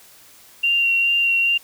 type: tone with vibrato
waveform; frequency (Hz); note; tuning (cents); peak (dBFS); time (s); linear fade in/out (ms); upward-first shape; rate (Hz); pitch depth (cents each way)
sine; 2764; F7; -19; -15; 0.63-1.58; 10; sine; 2.4; 15
effects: white hiss -48 dBFS RMS until 1.63 s